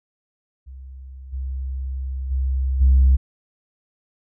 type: tone with level steps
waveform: sine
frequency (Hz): 65.8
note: C2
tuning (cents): +10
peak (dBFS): -35 / -24 / -18 / -9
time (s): 0.66-3.17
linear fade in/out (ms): 20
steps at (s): 1.32 / 2.3 / 2.8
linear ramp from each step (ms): 20
effects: tanh soft clip ceiling -8 dBFS